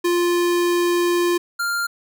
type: tone pair in turn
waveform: square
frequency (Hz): 349.2 / 1396.8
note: F4 / F6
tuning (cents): 0 / 0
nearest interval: 2 octaves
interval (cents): 2400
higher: second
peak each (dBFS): -17 / -21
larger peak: first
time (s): 0.04-1.38 / 1.59-1.87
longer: first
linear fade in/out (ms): 10
effects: none